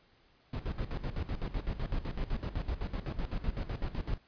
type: noise with tremolo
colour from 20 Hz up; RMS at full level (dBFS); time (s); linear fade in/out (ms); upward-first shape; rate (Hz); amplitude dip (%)
brown; -33; 0.53-4.18; 5; square; 7.9; 75
effects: pink hiss -66 dBFS RMS until 4.27 s + resampled to 11025 Hz